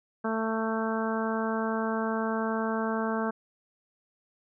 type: harmonic tone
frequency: 222.4 Hz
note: A3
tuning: 19 cents sharp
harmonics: 1 / 2 / 3 / 4 / 5 / 6 / 7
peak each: -30 / -33 / -35 / -36 / -37 / -38 / -38 dBFS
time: 0.24-3.31 s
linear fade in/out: 10 ms
effects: none